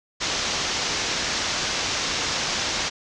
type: low-pass noise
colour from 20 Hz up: white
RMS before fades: -26 dBFS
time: 0.2-2.9 s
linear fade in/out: 20 ms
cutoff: 6500 Hz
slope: 48 dB/octave
effects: none